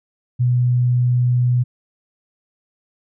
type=tone; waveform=sine; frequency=123.47 Hz; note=B2; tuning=in tune; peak=-13 dBFS; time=0.39-1.64 s; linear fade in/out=20 ms; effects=none